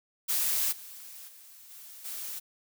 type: noise with level steps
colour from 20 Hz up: blue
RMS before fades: -28 / -46 / -52 / -48 / -38 dBFS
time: 0.28-2.4 s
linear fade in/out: 20 ms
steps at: 0.71 / 1.27 / 1.69 / 2.04 s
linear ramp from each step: 20 ms
effects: none